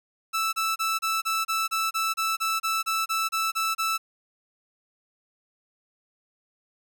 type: tone bursts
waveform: sawtooth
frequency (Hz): 1318.5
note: E6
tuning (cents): 0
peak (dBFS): -20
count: 16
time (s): 0.33-3.98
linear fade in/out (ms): 20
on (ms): 200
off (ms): 30
effects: none